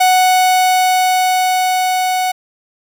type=tone with level ramp; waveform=45% pulse; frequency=740 Hz; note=F#5; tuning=in tune; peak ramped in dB=-8 to -14 dBFS; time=0-2.32 s; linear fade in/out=10 ms; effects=none